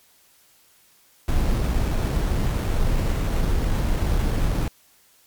brown noise with sample-and-hold, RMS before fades -21 dBFS, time 1.28-4.68 s, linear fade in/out 2 ms, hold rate 4900 Hz, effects white hiss -57 dBFS RMS until 5.26 s + MP3 96 kbps

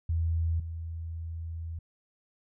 sine tone pair in turn, 82.41 / 82.41 Hz, E2 / E2, 0 / 0 cents, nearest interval unison, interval 0 cents, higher neither, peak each -25 / -34 dBFS, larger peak first, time 0.09-0.6 / 0.6-1.79 s, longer second, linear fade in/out 5 ms, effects none

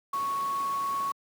sine tone in noise, 1108.7 Hz, C#6, in tune, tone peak -27 dBFS, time 0.13-1.12 s, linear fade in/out 5 ms, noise pink, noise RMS -43 dBFS, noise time 0.13-1.12 s, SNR +13 dB, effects high-pass 200 Hz 12 dB/octave

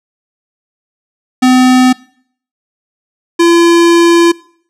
square tone pair in turn, 254.6 / 339.9 Hz, C4 / F4, -47 / -47 cents, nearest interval perfect fourth, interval 500 cents, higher second, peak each -5 dBFS, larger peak neither, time 1.42-1.93 / 3.39-4.32 s, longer second, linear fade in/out 10 ms, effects noise-tail reverb RT60 0.6 s tail -23 dB re dry + low-pass 9000 Hz 12 dB/octave

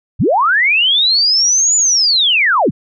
sine linear two-way sweep, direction up then down, 55.1 to 7040 to 73.8 Hz, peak -9 dBFS, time 0.19-2.71 s, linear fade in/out 20 ms, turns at 1.76 s, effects none

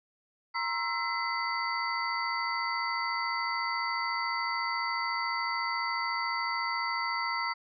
sine tone cluster, 943 / 1057 / 1332 / 2030 / 4592 Hz, A#5 / C6 / E6 / B6 / D8, +20 / +17 / +18 / +47 / -40 cents, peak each -35 / -37 / -35 / -34 / -38 dBFS, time 0.54-7.54 s, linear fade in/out 20 ms, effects none

